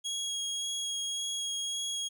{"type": "tone with vibrato", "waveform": "25% pulse", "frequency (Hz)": 3300, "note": "G#7", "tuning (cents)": -12, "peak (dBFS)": -28, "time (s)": [0.04, 2.09], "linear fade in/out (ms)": 20, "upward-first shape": "sine", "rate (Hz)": 1.8, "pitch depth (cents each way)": 9, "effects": []}